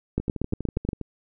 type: two click trains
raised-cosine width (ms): 3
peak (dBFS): -18 / -11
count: 11 / 7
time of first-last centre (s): 0.2-1.013 / 0.18-0.889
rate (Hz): 12.3 / 8.46
effects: none